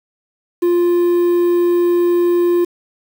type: tone with quantisation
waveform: triangle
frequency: 349.2 Hz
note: F4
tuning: in tune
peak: -9 dBFS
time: 0.62-2.65 s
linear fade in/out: 10 ms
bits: 6
effects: none